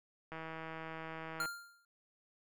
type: click train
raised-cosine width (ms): 0.5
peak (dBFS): -30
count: 184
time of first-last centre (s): 0.32-1.457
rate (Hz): 161
type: tone with exponential decay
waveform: square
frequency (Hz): 1396.9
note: F6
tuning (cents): 0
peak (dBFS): -33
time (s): 1.4-1.85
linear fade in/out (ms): 2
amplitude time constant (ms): 97
effects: none